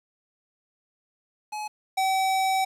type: tone pair in turn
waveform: square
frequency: 848 / 764.6 Hz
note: G#5 / G5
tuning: +36 / -43 cents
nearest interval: major second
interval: 179 cents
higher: first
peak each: -31 / -22 dBFS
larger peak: second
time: 1.52-1.68 / 1.97-2.65 s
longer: second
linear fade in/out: 10 ms
effects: low-pass 12000 Hz 12 dB/octave + 9-bit